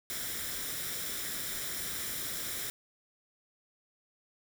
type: noise with comb filter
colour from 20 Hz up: white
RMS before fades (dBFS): -37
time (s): 0.1-2.7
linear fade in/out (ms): 0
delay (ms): 0.55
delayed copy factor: +0.55
effects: none